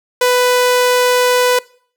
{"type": "tone", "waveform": "sawtooth", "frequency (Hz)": 496.4, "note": "B4", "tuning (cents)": 9, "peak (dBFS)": -6, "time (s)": [0.21, 1.59], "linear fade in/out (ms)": 5, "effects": ["noise-tail reverb RT60 0.5 s tail -22 dB re dry"]}